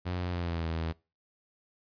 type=tone with pitch glide; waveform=sawtooth; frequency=89.5 to 81.6 Hz; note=F2 to E2; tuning=+43 to -17 cents; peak=-27 dBFS; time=0.05-0.93 s; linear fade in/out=20 ms; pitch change=-160 cents; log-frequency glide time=0.28-0.66 s; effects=noise-tail reverb RT60 0.3 s tail -23 dB re dry + resampled to 11025 Hz